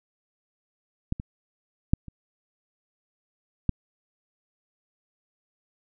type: clicks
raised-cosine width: 5 ms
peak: -13 / -21 / -6 / -28 / -9 dBFS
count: 5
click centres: 1.124 / 1.199 / 1.935 / 2.083 / 3.693 s
effects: none